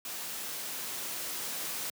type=noise with level ramp; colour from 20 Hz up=white; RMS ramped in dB=-39 to -36 dBFS; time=0.05-1.9 s; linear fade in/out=2 ms; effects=high-pass 150 Hz 12 dB/octave